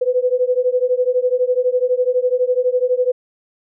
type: beating tone pair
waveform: sine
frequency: 495.1 / 507.1 Hz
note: B4 / B4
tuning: +4 / +46 cents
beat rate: 12 Hz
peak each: -17 dBFS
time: 0.01-3.12 s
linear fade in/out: 10 ms
effects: none